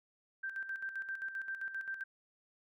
sine tone with tremolo, 1568 Hz, G6, in tune, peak -36 dBFS, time 0.43-2.04 s, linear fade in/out 10 ms, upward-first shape square, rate 7.6 Hz, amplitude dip 60%, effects none

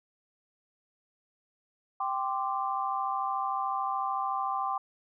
sine chord, G suspended fourth, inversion none, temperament equal with one note detuned, 784 / 1041.1 / 1174.7 Hz, G5 / C6 / D6, 0 / -9 / 0 cents, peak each -32 / -33 / -33 dBFS, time 2-4.78 s, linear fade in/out 5 ms, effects none

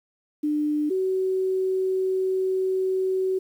sine tone pair in turn, 299.1 / 376.8 Hz, D4 / F#4, +32 / +32 cents, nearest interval major third, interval 400 cents, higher second, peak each -21 / -21 dBFS, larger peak neither, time 0.43-0.9 / 0.9-3.39 s, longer second, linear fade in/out 10 ms, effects 9-bit

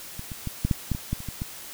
clicks, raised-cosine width 5 ms, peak -23 / -23 / -17 / -10 / -9 / -12 / -18 / -13 / -26 / -20 / -17 dBFS, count 11, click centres 0.194 / 0.318 / 0.473 / 0.65 / 0.712 / 0.917 / 0.949 / 1.13 / 1.204 / 1.287 / 1.419 s, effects white hiss -41 dBFS RMS until 1.73 s

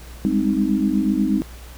sine chord, Ab major seventh, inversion third, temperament equal with one note detuned, 199.42 / 207.7 / 261.6 / 311.1 Hz, G3 / Ab3 / C4 / Eb4, +30 / 0 / 0 / 0 cents, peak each -22 dBFS, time 0.25-1.42 s, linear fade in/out 0 ms, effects added 60 Hz sine -37 dBFS peak until 1.77 s + pink hiss -44 dBFS RMS until 1.77 s

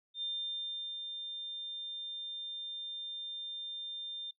sine tone with ADSR envelope, 3600 Hz, A7, 39 cents sharp, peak -34 dBFS, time 0.14-4.31 s, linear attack 80 ms, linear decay 760 ms, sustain -5 dB, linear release 6 ms, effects noise-tail reverb RT60 0.1 s tail -17 dB re dry

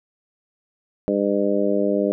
harmonic tone, 100.9 Hz, G#2, 49 cents flat, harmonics 2 / 3 / 4 / 5 / 6, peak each -24 / -24 / -24 / -24 / -24 dBFS, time 1.08-2.12 s, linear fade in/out 0 ms, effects none

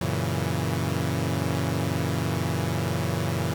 sawtooth chord, F# dominant seventh, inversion none, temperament equal, 92.5 / 116.54 / 138.59 / 164.81 Hz, F#2 / A#2 / C#3 / E3, 0 / 0 / 0 / 0 cents, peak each -26 dBFS, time 0.01-3.54 s, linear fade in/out 5 ms, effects 8-bit

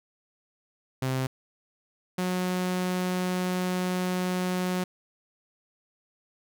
sawtooth tone pair in turn, 130.81 / 182.29 Hz, C3 / F#3, 0 / -26 cents, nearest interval tritone, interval 574 cents, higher second, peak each -22 dBFS, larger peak neither, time 1.02-1.27 / 2.18-4.84 s, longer second, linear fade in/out 5 ms, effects none

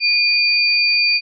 sine tone pair together, 2439 / 4628 Hz, D#7 / D8, -35 / -26 cents, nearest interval major seventh, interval 1109 cents, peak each -15 / -16 dBFS, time 0-1.21 s, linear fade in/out 50 ms, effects none

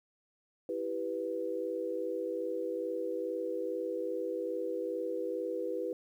sine chord, E minor, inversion none, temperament equal, 329.6 / 392 / 493.9 Hz, E4 / G4 / B4, 0 / 0 / 0 cents, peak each -39 / -38 / -35 dBFS, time 0.69-5.93 s, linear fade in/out 2 ms, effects 11-bit

